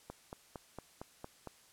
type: click train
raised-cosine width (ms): 1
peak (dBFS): -29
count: 7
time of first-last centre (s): 0.1-1.473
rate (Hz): 4.37
effects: white hiss -63 dBFS RMS until 1.72 s + low-pass 11000 Hz 12 dB/octave